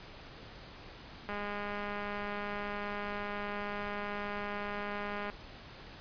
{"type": "click train", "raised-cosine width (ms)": 0.5, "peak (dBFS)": -24, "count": 823, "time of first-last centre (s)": [1.29, 5.3], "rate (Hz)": 205, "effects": ["pink hiss -50 dBFS RMS until 6 s", "resampled to 11025 Hz"]}